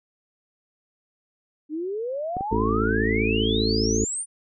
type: exponential sweep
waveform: sine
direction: up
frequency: 293.7 to 9397 Hz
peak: -26 dBFS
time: 1.69-4.26 s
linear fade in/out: 50 ms
type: clicks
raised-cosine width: 2 ms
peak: -17 / -18 dBFS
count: 2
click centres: 2.368 / 2.409 s
type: harmonic tone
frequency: 55 Hz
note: A1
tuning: in tune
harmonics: 1 / 2 / 4 / 5 / 6 / 7 / 8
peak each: -28 / -29 / -27 / -29 / -30 / -30 / -26 dBFS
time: 2.51-4.05 s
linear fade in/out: 10 ms
effects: none